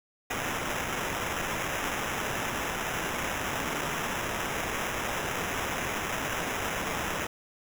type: noise with sample-and-hold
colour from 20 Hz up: white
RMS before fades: -32 dBFS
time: 0.3-7.27 s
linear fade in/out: 5 ms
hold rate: 4410 Hz
effects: none